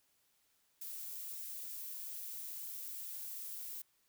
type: noise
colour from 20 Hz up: violet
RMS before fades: -45 dBFS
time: 0.81-3.82 s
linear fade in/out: 5 ms
effects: white hiss -75 dBFS RMS until 4.08 s